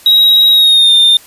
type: tone with pitch glide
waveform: triangle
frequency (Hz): 3821 to 3617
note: A#7 to A7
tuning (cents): +42 to +47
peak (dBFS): -3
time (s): 0.06-1.17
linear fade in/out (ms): 2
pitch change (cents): -95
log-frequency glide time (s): 0.51-0.94
effects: white hiss -39 dBFS RMS until 1.26 s + resampled to 32000 Hz